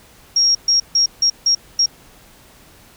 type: tone bursts at uneven times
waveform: sine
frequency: 5588 Hz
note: F8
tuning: in tune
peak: -11 dBFS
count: 6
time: 0.36-0.55 / 0.68-0.8 / 0.95-1.06 / 1.22-1.3 / 1.46-1.55 / 1.79-1.86 s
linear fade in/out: 5 ms
effects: pink hiss -47 dBFS RMS until 2.96 s